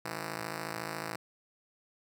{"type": "ring-modulated tone", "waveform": "5% pulse", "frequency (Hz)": 164.81, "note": "E3", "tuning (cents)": 0, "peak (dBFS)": -22, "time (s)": [0.05, 1.16], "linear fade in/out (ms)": 5, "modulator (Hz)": 27, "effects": []}